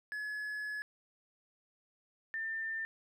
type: tone pair in turn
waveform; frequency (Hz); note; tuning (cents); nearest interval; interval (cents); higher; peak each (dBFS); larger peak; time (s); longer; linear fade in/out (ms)
triangle / sine; 1700 / 1794.1; G#6 / A6; +40 / +33; minor second; 93; second; -35 / -35; neither; 0.12-0.82 / 2.34-2.85; first; 0
effects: none